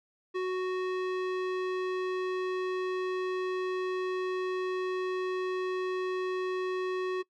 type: tone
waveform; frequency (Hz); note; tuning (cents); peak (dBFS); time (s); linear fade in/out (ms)
square; 370; F#4; 0; -30; 0.34-7.23; 20
effects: noise-tail reverb RT60 0.1 s tail -21 dB re dry + low-pass 3000 Hz 12 dB/octave